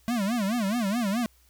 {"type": "tone with vibrato", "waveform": "square", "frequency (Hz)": 217.3, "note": "A3", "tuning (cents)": -21, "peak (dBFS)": -25, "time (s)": [0.08, 1.26], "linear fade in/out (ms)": 0, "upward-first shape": "sine", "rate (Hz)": 4.7, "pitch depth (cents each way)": 220, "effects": ["added 62 Hz sine -60 dBFS peak until 1.49 s", "white hiss -63 dBFS RMS until 1.49 s"]}